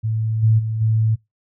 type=tone with level steps; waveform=sine; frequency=110.6 Hz; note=A2; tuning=9 cents sharp; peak=-18 / -11 / -20 / -14 dBFS; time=0.03-1.16 s; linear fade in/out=20 ms; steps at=0.42 / 0.58 / 0.8 s; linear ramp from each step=20 ms; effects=noise-tail reverb RT60 0.2 s tail -25 dB re dry